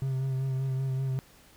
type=tone with vibrato; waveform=triangle; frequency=132.7 Hz; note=C3; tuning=25 cents sharp; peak=-25 dBFS; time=0.02-1.19 s; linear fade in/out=0 ms; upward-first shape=sine; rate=5.2 Hz; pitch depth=26 cents each way; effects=pink hiss -57 dBFS RMS until 1.56 s